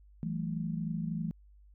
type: tone cluster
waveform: sine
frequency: 164.7 / 188.2 / 217.6 Hz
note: E3 / F#3 / A3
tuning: -1 / +30 / -19 cents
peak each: -34 / -40 / -37 dBFS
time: 0.23-1.31 s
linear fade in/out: 0 ms
effects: added 50 Hz sine -55 dBFS peak until 1.74 s